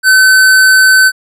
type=tone; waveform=square; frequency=1525 Hz; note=G6; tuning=48 cents flat; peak=-4 dBFS; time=0.03-1.12 s; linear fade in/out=50 ms; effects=resampled to 32000 Hz